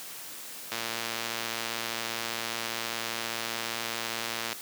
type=click train; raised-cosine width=0.2 ms; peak=-14 dBFS; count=439; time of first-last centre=0.72-4.529 s; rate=115 Hz; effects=white hiss -42 dBFS RMS until 4.61 s + high-pass 150 Hz 12 dB/octave